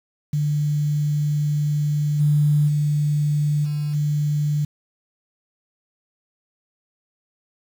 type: tone with level steps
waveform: sine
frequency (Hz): 148.1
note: D3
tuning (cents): +15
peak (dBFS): -18 / -14 / -17 / -21 / -18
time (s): 0.33-4.65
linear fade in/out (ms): 5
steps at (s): 2.19 / 2.67 / 3.64 / 3.93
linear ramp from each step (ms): 20
effects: 7-bit